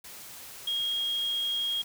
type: tone in noise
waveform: sine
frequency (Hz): 3263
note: G#7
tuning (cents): -31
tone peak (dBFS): -27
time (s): 0.67-1.82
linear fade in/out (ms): 5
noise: white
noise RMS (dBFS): -45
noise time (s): 0.04-1.84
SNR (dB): +15
effects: none